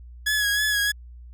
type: tone with vibrato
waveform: sawtooth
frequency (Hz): 1680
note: G#6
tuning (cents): +19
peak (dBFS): -17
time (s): 0.26-0.92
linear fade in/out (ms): 10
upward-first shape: sine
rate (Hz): 3.2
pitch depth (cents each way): 38
effects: added 60 Hz sine -40 dBFS peak until 1.33 s